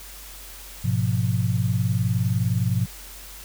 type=chord; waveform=sine; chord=F diminished; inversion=first; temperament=equal; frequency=103.83 / 123.47 / 174.61 Hz; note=Ab2 / Cb3 / F3; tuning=0 / 0 / 0 cents; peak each=-23 / -23 / -27 dBFS; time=0.84-2.86 s; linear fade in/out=10 ms; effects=added 47 Hz sine -43 dBFS peak until 3.44 s + white hiss -42 dBFS RMS until 3.44 s